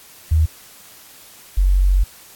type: tone pair in turn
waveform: sine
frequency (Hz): 78.8 / 46.63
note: D#2 / F#1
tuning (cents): +23 / +14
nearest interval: major sixth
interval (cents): 909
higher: first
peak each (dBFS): -11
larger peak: neither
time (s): 0.31-0.46 / 1.57-2.04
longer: second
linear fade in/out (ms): 10
effects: white hiss -44 dBFS RMS until 2.35 s + AAC 64 kbps